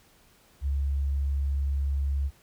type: tone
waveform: sine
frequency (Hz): 69.5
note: C#2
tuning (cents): +5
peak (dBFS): -24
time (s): 0.61-2.31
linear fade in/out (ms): 50
effects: pink hiss -60 dBFS RMS until 2.42 s